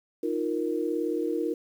sine chord, Eb suspended second, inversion none, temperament equal, 311.1 / 349.2 / 466.2 Hz, Eb4 / F4 / Bb4, 0 / 0 / 0 cents, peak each -30 dBFS, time 0.23-1.54 s, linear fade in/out 5 ms, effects 9-bit

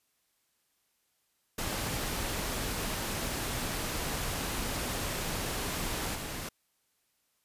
pink noise with level steps, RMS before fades -34 / -38 dBFS, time 1.58-6.49 s, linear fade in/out 5 ms, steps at 6.14 s, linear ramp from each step 20 ms, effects white hiss -75 dBFS RMS until 7.44 s + resampled to 32000 Hz

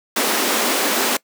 pink high-pass noise, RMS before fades -19 dBFS, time 0.16-1.17 s, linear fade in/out 5 ms, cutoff 230 Hz, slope 48 dB/octave, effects noise-tail reverb RT60 0.1 s tail -22 dB re dry

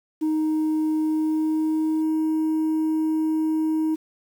sine tone with pitch glide, 311.7 to 315 Hz, D#4 to D#4, +3 to +21 cents, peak -17 dBFS, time 0.21-3.96 s, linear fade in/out 20 ms, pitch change +18 cents, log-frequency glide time 1.01-2.04 s, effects tanh soft clip ceiling -19 dBFS + 8-bit

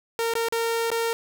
sawtooth tone with dropouts, 459.8 Hz, A#4, 24 cents flat, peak -19 dBFS, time 0.19-1.13 s, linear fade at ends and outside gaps 0 ms, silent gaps 0.337-0.353 / 0.485-0.524 / 0.903-0.916 s, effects none

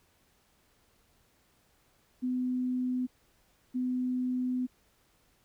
sine tone pair in turn, 252.2 / 252.2 Hz, B3 / B3, +36 / +36 cents, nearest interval unison, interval 0 cents, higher neither, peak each -28 dBFS, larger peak neither, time 2.22-3.07 / 3.74-4.67 s, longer second, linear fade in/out 20 ms, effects pink hiss -68 dBFS RMS until 5.44 s

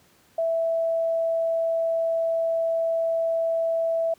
sine tone, 659.3 Hz, E5, in tune, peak -21 dBFS, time 0.38-4.14 s, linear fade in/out 5 ms, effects pink hiss -59 dBFS RMS until 4.18 s + high-pass 80 Hz 12 dB/octave

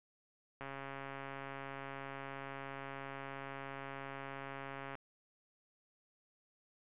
click train, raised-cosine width 0.5 ms, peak -30 dBFS, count 596, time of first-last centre 0.61-4.953 s, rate 137 Hz, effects resampled to 8000 Hz

